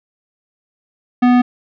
sine tone with tanh clipping, 246.9 Hz, B3, in tune, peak -10 dBFS, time 1.22-1.42 s, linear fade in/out 10 ms, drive 17 dB, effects none

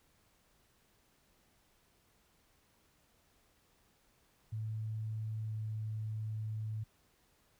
sine tone with pitch glide, 109.5 to 108.81 Hz, A2 to A2, -8 to -19 cents, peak -36 dBFS, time 4.52-6.84 s, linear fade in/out 10 ms, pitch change -11 cents, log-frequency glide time 5.45-5.52 s, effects pink hiss -71 dBFS RMS until 7.59 s

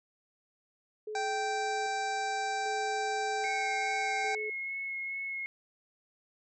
sine tone with tremolo, 427.3 Hz, G#4, 49 cents sharp, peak -36 dBFS, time 1.07-4.5 s, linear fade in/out 5 ms, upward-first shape square, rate 0.63 Hz, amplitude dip 45%
harmonic tone, 782 Hz, G5, 4 cents flat, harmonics 1 / 2 / 3 / 5 / 6 / 7 / 8 / 9 / 10, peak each -32 / -38 / -42 / -46 / -48 / -49 / -50 / -51 / -52 dBFS, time 1.15-4.35 s, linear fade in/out 2 ms
sine tone with vibrato, 2177 Hz, C#7, 32 cents flat, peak -34 dBFS, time 3.44-5.46 s, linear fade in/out 0 ms, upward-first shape sine, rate 2.4 Hz, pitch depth 13 cents each way
effects none

